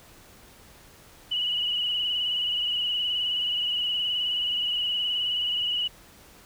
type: tone with vibrato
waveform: sine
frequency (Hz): 2930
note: F#7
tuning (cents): -18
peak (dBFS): -24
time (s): 1.31-5.88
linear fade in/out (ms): 10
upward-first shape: sine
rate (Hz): 19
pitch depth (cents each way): 40
effects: pink hiss -52 dBFS RMS until 6.45 s